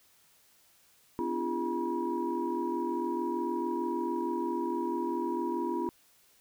sine tone cluster, 254.9 / 295.3 / 341.7 / 406.3 / 963 Hz, C4 / D4 / F4 / G#4 / B5, -45 / +10 / -38 / -38 / -44 cents, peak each -36 / -39 / -32 / -39 / -35 dBFS, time 1.19-5.89 s, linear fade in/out 0 ms, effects tanh soft clip ceiling -19 dBFS + white hiss -64 dBFS RMS until 6.4 s

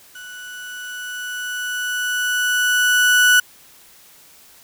35% pulse tone with level ramp, 1480 Hz, F#6, in tune, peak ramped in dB -33 to -8 dBFS, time 0.15-3.4 s, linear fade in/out 5 ms, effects white hiss -48 dBFS RMS until 4.63 s

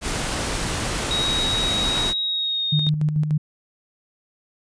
pink noise, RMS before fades -25 dBFS, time 0.01-2.14 s, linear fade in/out 50 ms
sine tone with pitch glide, 3803 to 3705 Hz, A#7 to A#7, +34 to -11 cents, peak -21 dBFS, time 1.11-2.89 s, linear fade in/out 0 ms, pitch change -45 cents, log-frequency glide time 2.21-2.65 s
sine tone with tremolo, 151.9 Hz, D#3, 41 cents flat, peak -16 dBFS, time 2.72-3.38 s, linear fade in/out 10 ms, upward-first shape square, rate 6.8 Hz, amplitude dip 50%
effects resampled to 22050 Hz

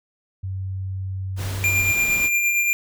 sine tone with pitch glide, 95 to 98.12 Hz, F#2 to G2, +46 to +2 cents, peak -25 dBFS, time 0.43-1.92 s, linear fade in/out 10 ms, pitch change +56 cents, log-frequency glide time 1.34-1.77 s
pink noise, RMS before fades -33 dBFS, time 1.36-2.3 s, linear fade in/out 50 ms
square tone with tremolo, 2391 Hz, D7, 30 cents sharp, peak -17 dBFS, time 1.64-2.73 s, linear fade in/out 0 ms, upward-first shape sine, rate 8.7 Hz, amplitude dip 35%
effects none

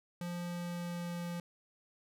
square tone with pitch glide, 174.61 to 173.1 Hz, F3 to F3, 0 to -15 cents, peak -38 dBFS, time 0.21-1.4 s, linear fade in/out 2 ms, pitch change -15 cents, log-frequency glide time 0.43-1.25 s, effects none

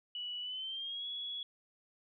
sine tone with pitch glide, 2947 to 3366 Hz, F#7 to G#7, -8 to +23 cents, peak -38 dBFS, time 0.15-1.43 s, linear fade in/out 2 ms, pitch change +231 cents, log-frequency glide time 0.41-1.07 s, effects none

